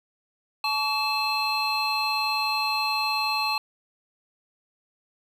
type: tone cluster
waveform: triangle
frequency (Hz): 863 / 1132 / 2628 / 4164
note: A5 / C#6 / E7 / C8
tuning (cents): -34 / +36 / -6 / -9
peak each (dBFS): -27 / -28 / -27 / -27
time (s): 0.64-3.58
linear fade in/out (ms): 2
effects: 9-bit